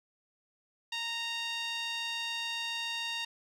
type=tone with band-pass filter; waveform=sawtooth; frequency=927 Hz; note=A#5; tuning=10 cents flat; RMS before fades=-36 dBFS; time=0.92-3.25 s; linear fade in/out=5 ms; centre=3400 Hz; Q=2.3; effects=none